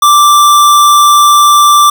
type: tone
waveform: square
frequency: 1174.7 Hz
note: D6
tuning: in tune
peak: -3 dBFS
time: 0.02-1.9 s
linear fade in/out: 5 ms
effects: none